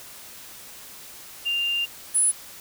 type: tone pair in turn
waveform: sine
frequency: 2794 / 10058 Hz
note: F7 / D#9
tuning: 0 / +18 cents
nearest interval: octave + minor seventh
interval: 2218 cents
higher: second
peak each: -22 / -17 dBFS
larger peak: second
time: 1.45-1.86 / 2.14-2.32 s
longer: first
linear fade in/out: 20 ms
effects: white hiss -43 dBFS RMS until 2.6 s